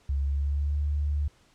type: tone with pitch glide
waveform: sine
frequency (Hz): 69.3 to 73.12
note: C#2 to D2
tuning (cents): 0 to -7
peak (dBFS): -24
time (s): 0.09-1.28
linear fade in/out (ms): 5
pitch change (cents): +93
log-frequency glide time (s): 0.2-0.78
effects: pink hiss -62 dBFS RMS until 1.54 s + low-pass 8000 Hz 12 dB/octave